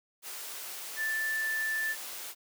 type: tone in noise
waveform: sine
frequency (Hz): 1761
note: A6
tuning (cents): +1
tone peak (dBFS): -29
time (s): 0.96-1.96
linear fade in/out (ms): 50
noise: white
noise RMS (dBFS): -41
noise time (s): 0.22-2.35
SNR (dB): +9
effects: high-pass 400 Hz 12 dB/octave